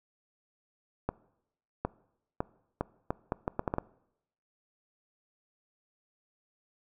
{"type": "accelerating click train", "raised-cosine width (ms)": 1, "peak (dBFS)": -15, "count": 11, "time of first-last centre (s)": [1.09, 3.784], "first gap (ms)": 760, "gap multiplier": 0.73, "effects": ["noise-tail reverb RT60 0.8 s tail -22 dB re dry"]}